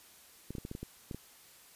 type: clicks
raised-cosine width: 3 ms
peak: -27 dBFS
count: 9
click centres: 0.506 / 0.552 / 0.583 / 0.651 / 0.714 / 0.751 / 0.83 / 1.112 / 1.146 s
effects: white hiss -58 dBFS RMS until 1.75 s + resampled to 32000 Hz